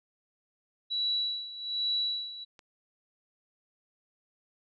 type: tone with tremolo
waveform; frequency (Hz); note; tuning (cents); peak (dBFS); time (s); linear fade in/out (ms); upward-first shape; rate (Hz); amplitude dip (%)
sine; 3925; B7; -11; -26; 0.9-2.45; 20; sine; 1.2; 80
type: click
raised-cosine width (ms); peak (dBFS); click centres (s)
0.2; -34; 2.592
effects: none